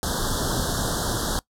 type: band-stop noise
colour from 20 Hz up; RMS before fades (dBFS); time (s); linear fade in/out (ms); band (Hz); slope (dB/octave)
pink; -25; 0.03-1.39; 0; 1700 to 3200; 96
effects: noise-tail reverb RT60 0.1 s tail -21 dB re dry + low-pass 12000 Hz 12 dB/octave